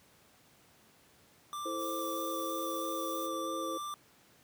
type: tone with vibrato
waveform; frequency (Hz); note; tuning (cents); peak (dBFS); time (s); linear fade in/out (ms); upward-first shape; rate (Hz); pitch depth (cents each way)
square; 1174.7; D6; 0; -38; 1.53-3.94; 0; square; 3.1; 9
type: chord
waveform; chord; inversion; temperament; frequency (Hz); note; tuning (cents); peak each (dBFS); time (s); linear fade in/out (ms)
sine; A minor; second; equal with one note detuned; 329.6 / 441.8 / 523.3; E4 / A4 / C5; 0 / +7 / 0; -39 / -45 / -39; 1.65-3.78; 10
type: noise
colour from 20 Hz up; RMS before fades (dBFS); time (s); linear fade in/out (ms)
violet; -46; 1.77-3.3; 50
effects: pink hiss -63 dBFS RMS until 4.43 s + high-pass 100 Hz 12 dB/octave